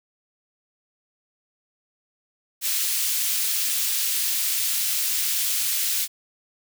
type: high-pass noise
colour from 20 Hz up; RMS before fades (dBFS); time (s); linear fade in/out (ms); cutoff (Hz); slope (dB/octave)
white; -24; 2.61-6.08; 50; 2600; 12
effects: none